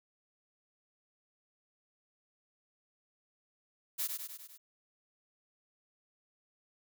blue noise with echo, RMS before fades -34 dBFS, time 3.98-4.08 s, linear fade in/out 20 ms, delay 100 ms, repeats 5, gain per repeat -4 dB, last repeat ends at 4.58 s, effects none

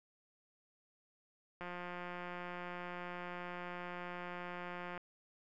click train, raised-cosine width 0.5 ms, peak -30 dBFS, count 597, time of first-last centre 1.61-4.977 s, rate 177 Hz, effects none

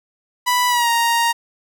sawtooth tone with pitch glide, 987.8 to 933.4 Hz, B5 to A#5, 0 to +2 cents, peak -11 dBFS, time 0.46-1.33 s, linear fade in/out 20 ms, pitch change -98 cents, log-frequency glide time 0.68-0.89 s, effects none

